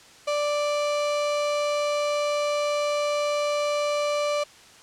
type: tone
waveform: 35% pulse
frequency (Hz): 587.3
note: D5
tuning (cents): 0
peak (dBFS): -21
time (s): 0.27-4.44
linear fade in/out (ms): 10
effects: white hiss -50 dBFS RMS until 4.82 s + low-pass 7000 Hz 12 dB/octave

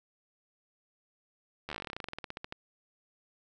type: slowing click train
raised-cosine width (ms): 0.3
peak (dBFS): -22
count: 24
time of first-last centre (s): 1.69-2.524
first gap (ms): 12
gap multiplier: 1.09
effects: none

